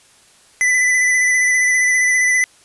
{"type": "tone with vibrato", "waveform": "square", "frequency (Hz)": 2000, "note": "B6", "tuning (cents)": 21, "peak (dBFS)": -13, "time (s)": [0.61, 2.44], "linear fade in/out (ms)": 0, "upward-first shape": "square", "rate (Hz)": 15, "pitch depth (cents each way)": 17, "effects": ["white hiss -50 dBFS RMS until 2.64 s", "resampled to 24000 Hz"]}